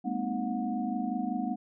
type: tone cluster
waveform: sine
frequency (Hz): 203.2 / 229 / 254 / 306.9 / 727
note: G#3 / A#3 / B3 / D#4 / F#5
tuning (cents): -38 / -31 / +49 / -24 / -31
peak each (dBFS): -36 / -34 / -34 / -38 / -36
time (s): 0.04-1.56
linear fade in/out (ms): 20
effects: none